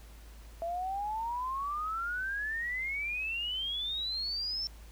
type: exponential sweep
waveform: sine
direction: up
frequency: 664 to 5420 Hz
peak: -32 dBFS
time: 0.62-4.67 s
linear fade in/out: 0 ms
effects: added 54 Hz sine -48 dBFS peak until 4.91 s + pink hiss -58 dBFS RMS until 4.91 s